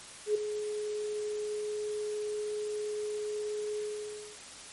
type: tone with ADSR envelope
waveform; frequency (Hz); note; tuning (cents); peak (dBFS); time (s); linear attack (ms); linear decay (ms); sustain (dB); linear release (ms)
sine; 421.2; G#4; +24; -22; 0.26-4.39; 89; 8; -10; 600
effects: white hiss -47 dBFS RMS until 4.72 s + MP3 48 kbps